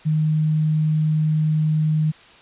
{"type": "tone", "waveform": "sine", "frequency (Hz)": 155, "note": "D#3", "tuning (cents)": -6, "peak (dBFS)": -16, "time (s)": [0.05, 2.12], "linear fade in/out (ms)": 20, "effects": ["white hiss -47 dBFS RMS until 2.41 s", "resampled to 8000 Hz"]}